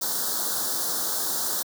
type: band-stop noise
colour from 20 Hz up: white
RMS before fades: -27 dBFS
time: 0.01-1.63 s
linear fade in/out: 10 ms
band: 1600 to 3700 Hz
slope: 48 dB/octave
effects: high-pass 200 Hz 12 dB/octave